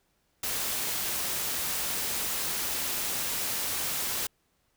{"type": "noise", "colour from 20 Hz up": "white", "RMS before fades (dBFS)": -31, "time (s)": [0.43, 4.27], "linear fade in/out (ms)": 5, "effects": ["pink hiss -72 dBFS RMS until 4.76 s"]}